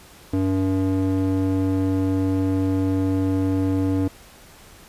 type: tone with band-pass filter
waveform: square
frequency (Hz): 95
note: F#2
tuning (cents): +46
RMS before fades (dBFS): -21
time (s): 0.33-4.08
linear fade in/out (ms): 5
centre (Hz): 280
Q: 1.6
effects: pink hiss -47 dBFS RMS until 4.88 s + resampled to 32000 Hz